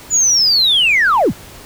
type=linear sweep; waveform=sine; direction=down; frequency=7040 to 41.52 Hz; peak=-8 dBFS; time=0.1-1.33 s; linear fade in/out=50 ms; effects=tanh soft clip ceiling -6 dBFS + pink hiss -37 dBFS RMS until 1.65 s